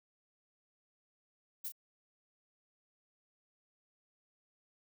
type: noise with echo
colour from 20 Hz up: violet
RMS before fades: -40 dBFS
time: 1.64-1.69 s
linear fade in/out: 10 ms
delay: 32 ms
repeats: 1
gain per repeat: -7 dB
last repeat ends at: 1.722 s
effects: none